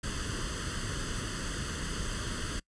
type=noise with comb filter; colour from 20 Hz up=pink; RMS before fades=-35 dBFS; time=0.03-2.6 s; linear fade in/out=10 ms; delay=0.64 ms; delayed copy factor=+0.8; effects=noise-tail reverb RT60 0.1 s tail -24 dB re dry + resampled to 22050 Hz